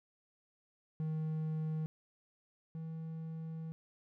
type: tone pair in turn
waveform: triangle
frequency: 157.1 / 161.24 Hz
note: D#3 / E3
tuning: +17 / -38 cents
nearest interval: unison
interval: 45 cents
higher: second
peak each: -32 / -38 dBFS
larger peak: first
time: 1-1.86 / 2.75-3.72 s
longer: second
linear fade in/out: 0 ms
effects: none